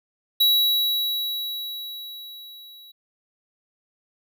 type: tone with level ramp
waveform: square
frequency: 3900 Hz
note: B7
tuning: 23 cents flat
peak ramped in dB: -15 to -45 dBFS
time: 0.4-2.92 s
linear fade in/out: 10 ms
effects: none